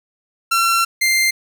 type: tone pair in turn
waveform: sawtooth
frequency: 1357 / 2094 Hz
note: E6 / C7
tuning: +50 / +1 cents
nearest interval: minor sixth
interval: 751 cents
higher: second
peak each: -10 dBFS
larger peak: neither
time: 0.51-0.85 / 1.01-1.31 s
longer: first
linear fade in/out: 10 ms
effects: none